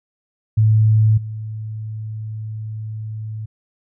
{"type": "tone with level steps", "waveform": "sine", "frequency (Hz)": 108.9, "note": "A2", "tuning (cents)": -17, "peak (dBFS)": [-10, -25], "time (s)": [0.57, 3.46], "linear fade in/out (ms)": 10, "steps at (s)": 1.17, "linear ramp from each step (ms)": 10, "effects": []}